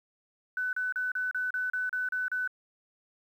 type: tone bursts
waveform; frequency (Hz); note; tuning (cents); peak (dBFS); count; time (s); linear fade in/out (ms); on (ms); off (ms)
sine; 1500; F#6; +23; -28; 10; 0.57-2.476; 2; 160; 34
effects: 10-bit